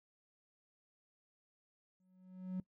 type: tone with exponential growth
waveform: triangle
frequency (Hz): 185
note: F#3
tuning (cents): 0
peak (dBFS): -32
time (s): 2-2.6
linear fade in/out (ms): 2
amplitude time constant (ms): 130
effects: noise-tail reverb RT60 0.1 s tail -22 dB re dry + tanh soft clip ceiling -31 dBFS